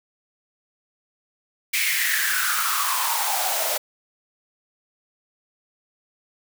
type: noise with high-pass filter sweep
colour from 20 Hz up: white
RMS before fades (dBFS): -23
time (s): 1.73-3.78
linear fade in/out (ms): 10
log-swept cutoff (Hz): 2300 to 600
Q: 7.4
effects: none